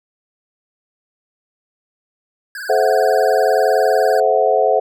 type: tone with vibrato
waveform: square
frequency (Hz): 1568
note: G6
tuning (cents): 0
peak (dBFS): -27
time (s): 2.55-4.2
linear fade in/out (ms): 2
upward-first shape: triangle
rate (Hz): 20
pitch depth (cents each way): 150
type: chord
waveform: sine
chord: F# half-diminished seventh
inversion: first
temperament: equal with one note detuned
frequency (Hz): 432.4 / 523.3 / 659.3 / 740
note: A4 / C5 / E5 / F#5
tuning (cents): -30 / 0 / 0 / 0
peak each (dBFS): -17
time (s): 2.69-4.8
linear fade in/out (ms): 10
effects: none